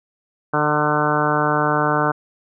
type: harmonic tone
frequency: 150 Hz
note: D3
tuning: 37 cents sharp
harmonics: 1 / 2 / 3 / 4 / 5 / 6 / 7 / 8 / 9 / 10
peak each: -25 / -25 / -25 / -25 / -25 / -25 / -25 / -25 / -25 / -25 dBFS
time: 0.53-2.12 s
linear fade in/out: 10 ms
effects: none